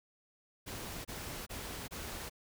pink noise bursts, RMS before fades -43 dBFS, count 4, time 0.66-2.298 s, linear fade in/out 20 ms, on 390 ms, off 26 ms, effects none

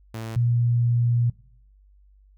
sawtooth / sine tone pair in turn, 112.6 / 119.3 Hz, A2 / A#2, +40 / +41 cents, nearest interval minor second, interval 101 cents, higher second, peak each -27 / -18 dBFS, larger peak second, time 0.14-0.36 / 0.36-1.3 s, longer second, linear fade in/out 5 ms, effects noise-tail reverb RT60 0.6 s tail -20 dB re dry + added 49 Hz sine -52 dBFS peak until 2.37 s

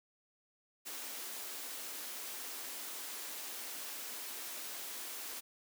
white high-pass noise, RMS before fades -44 dBFS, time 0.85-5.41 s, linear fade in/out 20 ms, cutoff 230 Hz, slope 48 dB/octave, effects none

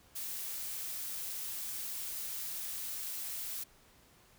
blue noise, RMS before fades -40 dBFS, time 0.15-3.64 s, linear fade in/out 10 ms, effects pink hiss -63 dBFS RMS until 4.38 s

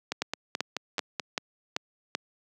two click trains, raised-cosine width 0.2 ms, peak -10 / -12 dBFS, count 6 / 6, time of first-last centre 0.22-2.151 / 0.12-1.198 s, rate 2.59 / 4.64 Hz, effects high-pass 200 Hz 12 dB/octave

